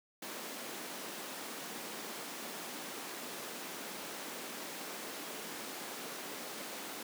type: high-pass noise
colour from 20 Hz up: pink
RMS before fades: -44 dBFS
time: 0.22-7.03 s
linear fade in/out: 5 ms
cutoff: 220 Hz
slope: 24 dB/octave
effects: none